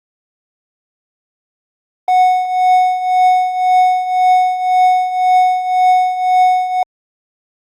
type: tone with tremolo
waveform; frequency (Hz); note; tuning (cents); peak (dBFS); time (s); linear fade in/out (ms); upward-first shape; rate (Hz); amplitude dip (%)
triangle; 736; F#5; -9; -4; 2.08-6.83; 2; triangle; 1.9; 75
effects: Opus 32 kbps